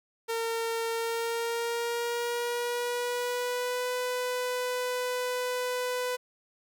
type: tone with pitch glide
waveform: sawtooth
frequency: 457.3 to 498.7 Hz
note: A#4 to B4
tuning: -33 to +17 cents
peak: -25 dBFS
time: 0.28-6.17 s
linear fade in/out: 20 ms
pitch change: +150 cents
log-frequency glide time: 0.91-3.9 s
effects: none